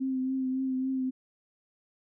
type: tone with vibrato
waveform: sine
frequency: 261.6 Hz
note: C4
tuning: in tune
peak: -27 dBFS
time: 0-1.11 s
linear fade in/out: 20 ms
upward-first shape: triangle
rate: 3.6 Hz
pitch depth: 29 cents each way
effects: none